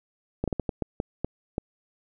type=slowing click train; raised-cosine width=2 ms; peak=-13 dBFS; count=9; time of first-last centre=0.44-1.581 s; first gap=37 ms; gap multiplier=1.37; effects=none